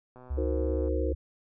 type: click train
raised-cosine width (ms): 1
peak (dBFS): -36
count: 92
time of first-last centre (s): 0.16-0.882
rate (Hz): 126
type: tone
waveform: sine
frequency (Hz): 69.3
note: C#2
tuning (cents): 0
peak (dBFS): -28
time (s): 0.3-1.15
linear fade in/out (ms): 10
type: chord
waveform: sine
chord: C half-diminished seventh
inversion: first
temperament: equal with one note detuned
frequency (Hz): 311.1 / 368.5 / 466.2 / 523.3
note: Eb4 / Gb4 / Bb4 / C5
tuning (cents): 0 / -7 / 0 / 0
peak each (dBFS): -34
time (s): 0.37-1.13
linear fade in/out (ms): 10
effects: none